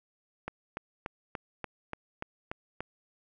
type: click train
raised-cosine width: 0.5 ms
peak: -20 dBFS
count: 9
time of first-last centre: 0.48-2.806 s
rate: 3.44 Hz
effects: none